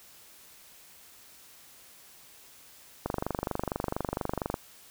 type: click train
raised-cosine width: 1 ms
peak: -15 dBFS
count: 37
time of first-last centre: 3.06-4.541 s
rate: 24.3 Hz
effects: white hiss -54 dBFS RMS until 4.9 s